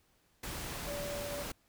sine tone in noise, 577 Hz, D5, 31 cents flat, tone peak -39 dBFS, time 0.87-1.43 s, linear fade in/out 5 ms, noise pink, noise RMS -41 dBFS, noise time 0.43-1.52 s, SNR -1 dB, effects pink hiss -71 dBFS RMS until 1.68 s

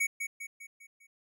square tone with echo, 2238 Hz, C#7, 16 cents sharp, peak -27 dBFS, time 0-0.07 s, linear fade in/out 10 ms, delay 200 ms, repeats 5, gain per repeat -6 dB, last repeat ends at 1.07 s, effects none

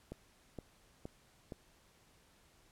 click train, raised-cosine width 2 ms, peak -30 dBFS, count 4, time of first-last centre 0.12-1.522 s, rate 2.14 Hz, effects pink hiss -67 dBFS RMS until 2.71 s + low-pass 12000 Hz 12 dB/octave

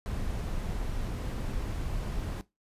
brown noise, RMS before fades -33 dBFS, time 0.06-2.41 s, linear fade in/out 0 ms, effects noise-tail reverb RT60 0.2 s tail -18 dB re dry + resampled to 32000 Hz

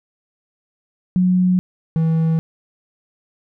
sine / triangle tone pair in turn, 182.4 / 161.9 Hz, F#3 / E3, -24 / -31 cents, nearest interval major second, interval 207 cents, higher first, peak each -12 dBFS, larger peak neither, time 1.16-1.59 / 1.96-2.39 s, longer neither, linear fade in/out 0 ms, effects none

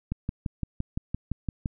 click train, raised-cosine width 5 ms, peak -16 dBFS, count 10, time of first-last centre 0.12-1.658 s, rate 5.85 Hz, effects none

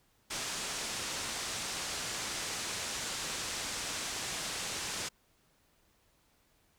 white low-pass noise, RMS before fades -38 dBFS, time 0.3-5.09 s, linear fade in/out 10 ms, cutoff 8100 Hz, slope 24 dB/octave, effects pink hiss -70 dBFS RMS until 6.78 s

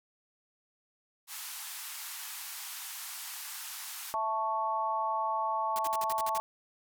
white band-pass noise, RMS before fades -42 dBFS, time 1.27-4.15 s, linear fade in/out 50 ms, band 790 to 16000 Hz, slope 48 dB/octave
sine chord, A major, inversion second, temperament equal, 659.3 / 880 / 1108.7 Hz, E5 / A5 / C#6, 0 / 0 / 0 cents, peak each -37 / -31 / -33 dBFS, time 4.14-6.4 s, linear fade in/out 0 ms
white noise bursts, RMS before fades -39 dBFS, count 8, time 5.76-6.377 s, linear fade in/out 0 ms, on 29 ms, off 55 ms
effects none

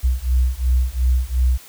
sine beating tone pair, 61.6 / 64.4 Hz, B1 / C2, -4 / -27 cents, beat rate 2.8 Hz, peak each -18 dBFS, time 0.03-1.58 s, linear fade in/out 20 ms, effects white hiss -43 dBFS RMS until 1.68 s

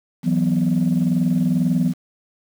sine chord, E suspended second, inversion none, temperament equal, 164.81 / 185 / 246.9 Hz, E3 / F#3 / B3, 0 / 0 / 0 cents, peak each -19 dBFS, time 0.23-1.94 s, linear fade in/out 50 ms, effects tanh soft clip ceiling -10 dBFS + 7-bit

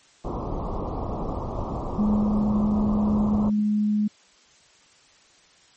pink low-pass noise, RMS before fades -29 dBFS, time 0.24-3.5 s, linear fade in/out 10 ms, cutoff 1200 Hz, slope 96 dB/octave
sine tone, 210 Hz, G#3, 19 cents sharp, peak -19 dBFS, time 1.98-4.08 s, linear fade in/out 10 ms
effects white hiss -56 dBFS RMS until 5.76 s + MP3 32 kbps

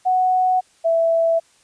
sine tone pair in turn, 740 / 661.4 Hz, F#5 / E5, 0 / +6 cents, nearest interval major second, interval 194 cents, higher first, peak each -14 dBFS, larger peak neither, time 0.05-0.61 / 0.84-1.4 s, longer neither, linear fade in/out 20 ms, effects white hiss -56 dBFS RMS until 1.63 s + resampled to 22050 Hz

